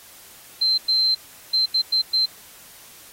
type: tone bursts at uneven times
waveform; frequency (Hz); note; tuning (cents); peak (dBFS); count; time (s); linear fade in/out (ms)
sine; 4114; C8; -30; -16; 6; 0.61-0.78 / 0.88-1.15 / 1.53-1.66 / 1.74-1.82 / 1.92-2.02 / 2.13-2.26; 10
effects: white hiss -46 dBFS RMS until 3.12 s + AAC 48 kbps